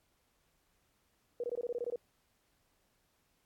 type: tone bursts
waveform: sine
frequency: 481.2 Hz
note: B4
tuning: 45 cents flat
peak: -33 dBFS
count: 10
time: 1.4-1.959 s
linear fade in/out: 2 ms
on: 37 ms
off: 21 ms
effects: pink hiss -75 dBFS RMS until 3.45 s + AAC 64 kbps